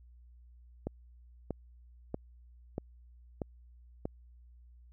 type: click train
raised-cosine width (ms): 2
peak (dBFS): -21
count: 6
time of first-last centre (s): 0.87-4.055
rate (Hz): 1.57
effects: added 60 Hz sine -54 dBFS peak until 4.92 s